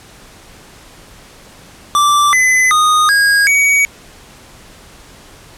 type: tone with pitch steps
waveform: square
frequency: 1171 / 2022 / 1237 / 1636 / 2257 Hz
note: D6 / B6 / D#6 / G#6 / C#7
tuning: -5 / +40 / -10 / -26 / +31 cents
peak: -9 dBFS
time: 1.95-3.85 s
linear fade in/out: 0 ms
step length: 380 ms
effects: pink hiss -40 dBFS RMS until 5.57 s + low-pass 11000 Hz 12 dB/octave